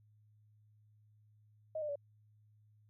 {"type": "tone with pitch steps", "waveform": "sine", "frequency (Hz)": [628, 599.6, 572.6], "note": ["D#5", "D5", "D5"], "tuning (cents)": [16, 36, -44], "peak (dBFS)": -36, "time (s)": [1.75, 1.957], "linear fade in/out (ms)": 5, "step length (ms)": 69, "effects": ["added 106 Hz sine -64 dBFS peak until 2.89 s"]}